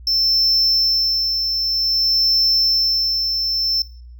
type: tone with tremolo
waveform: triangle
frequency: 5330 Hz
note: E8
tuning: 18 cents sharp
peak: -12 dBFS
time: 0.07-3.82 s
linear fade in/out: 2 ms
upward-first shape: sine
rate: 0.53 Hz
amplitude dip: 45%
effects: noise-tail reverb RT60 0.5 s tail -19 dB re dry + added 60 Hz sine -36 dBFS peak until 4.19 s